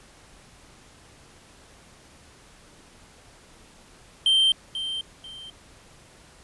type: tone with echo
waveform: triangle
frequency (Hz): 3136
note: G7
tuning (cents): 0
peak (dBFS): -15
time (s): 4.26-4.52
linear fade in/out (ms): 2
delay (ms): 490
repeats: 2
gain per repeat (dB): -11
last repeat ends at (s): 5.5
effects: pink hiss -52 dBFS RMS until 6.43 s + resampled to 24000 Hz